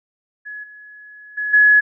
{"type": "tone with level steps", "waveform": "sine", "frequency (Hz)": 1692, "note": "G#6", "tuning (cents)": 32, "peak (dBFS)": [-29, -38, -20, -8], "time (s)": [0.45, 1.81], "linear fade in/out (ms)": 20, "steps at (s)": [0.63, 1.37, 1.53], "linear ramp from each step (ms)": 10, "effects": []}